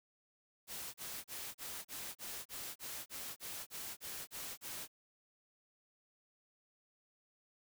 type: noise bursts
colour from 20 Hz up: white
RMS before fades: -45 dBFS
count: 14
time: 0.67-4.879 s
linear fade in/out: 50 ms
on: 270 ms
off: 33 ms
effects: none